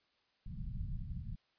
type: low-pass noise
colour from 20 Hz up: pink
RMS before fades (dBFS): -41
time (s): 0.46-1.36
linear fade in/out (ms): 10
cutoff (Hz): 190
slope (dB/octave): 48
effects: white hiss -75 dBFS RMS until 1.58 s + resampled to 11025 Hz